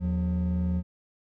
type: tone pair together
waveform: triangle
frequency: 80 / 179.59 Hz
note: D#2 / F3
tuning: +49 / +49 cents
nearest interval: octave + major second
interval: 1400 cents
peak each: -24 dBFS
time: 0-0.83 s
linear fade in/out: 50 ms
effects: tanh soft clip ceiling -18 dBFS